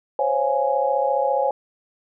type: chord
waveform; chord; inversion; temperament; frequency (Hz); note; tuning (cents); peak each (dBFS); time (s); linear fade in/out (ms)
sine; Db major seventh; third; just; 519.7 / 554.4 / 693 / 831.5; C5 / Db5 / F5 / Ab5; -12 / 0 / -14 / +2; -24 / -22 / -28 / -22; 0.19-1.51; 2
effects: none